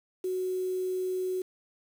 sine tone with quantisation, 370 Hz, F#4, in tune, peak -28 dBFS, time 0.24-1.42 s, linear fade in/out 5 ms, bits 8, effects none

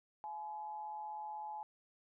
sine tone with amplitude modulation, 850 Hz, G#5, 40 cents sharp, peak -39 dBFS, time 0.24-1.63 s, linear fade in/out 0 ms, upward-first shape sine, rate 156 Hz, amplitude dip 55%, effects none

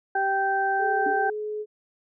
harmonic tone, 390 Hz, G4, 9 cents flat, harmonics 1 / 2 / 4, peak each -30 / -23 / -27 dBFS, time 0.15-1.3 s, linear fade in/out 5 ms
sine tone, 424.4 Hz, G#4, 38 cents sharp, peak -28 dBFS, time 0.78-1.66 s, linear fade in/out 50 ms
sine tone with exponential decay, 295.3 Hz, D4, 10 cents sharp, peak -26 dBFS, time 1.06-1.23 s, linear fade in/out 5 ms, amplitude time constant 36 ms
effects none

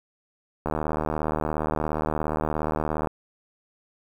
click train, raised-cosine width 1 ms, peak -12 dBFS, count 187, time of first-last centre 0.66-3.072 s, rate 77.1 Hz, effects 8-bit

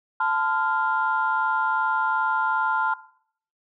sine chord, F major, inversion first, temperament equal with one note detuned, 880 / 1022.6 / 1396.9 Hz, A5 / C6 / F6, 0 / -40 / 0 cents, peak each -24 / -25 / -24 dBFS, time 0.2-2.94 s, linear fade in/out 5 ms, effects noise-tail reverb RT60 0.6 s tail -19 dB re dry + tanh soft clip ceiling -11 dBFS

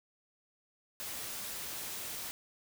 white noise, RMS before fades -41 dBFS, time 1-2.31 s, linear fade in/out 0 ms, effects none

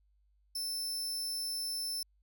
sawtooth tone, 5300 Hz, E8, 9 cents sharp, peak -32 dBFS, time 0.55-2.03 s, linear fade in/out 5 ms, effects added 50 Hz sine -67 dBFS peak until 2.22 s

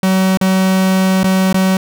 45% pulse tone with dropouts, 188.8 Hz, F#3, 35 cents sharp, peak -10 dBFS, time 0.03-1.77 s, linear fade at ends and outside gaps 2 ms, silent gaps 0.373-0.412 / 1.233-1.242 / 1.528-1.543 s, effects none

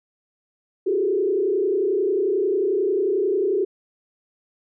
sine tone with frequency modulation, 392 Hz, G4, in tune, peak -18 dBFS, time 0.86-3.65 s, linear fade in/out 10 ms, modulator 31.2 Hz, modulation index 1.3, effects none

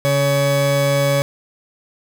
40% pulse tone pair together, 140.5 / 562 Hz, C#3 / C#5, +24 / +24 cents, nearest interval 2 octaves, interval 2400 cents, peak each -17 dBFS, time 0.05-1.22 s, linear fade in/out 0 ms, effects none

